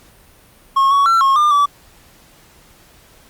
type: tone with pitch steps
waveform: triangle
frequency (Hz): 1086 / 1120 / 1349 / 1085 / 1201 / 1152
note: C#6 / C#6 / E6 / C#6 / D6 / D6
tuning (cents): -36 / +18 / +40 / -37 / +38 / -34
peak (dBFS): -8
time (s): 0.76-1.66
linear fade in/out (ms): 10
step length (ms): 150
effects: pink hiss -48 dBFS RMS until 3.29 s + Opus 48 kbps